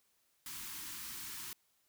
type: band-stop noise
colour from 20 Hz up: white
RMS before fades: -45 dBFS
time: 0.46-1.53 s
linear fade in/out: 2 ms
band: 380 to 870 Hz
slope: 96 dB/octave
effects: white hiss -75 dBFS RMS until 1.88 s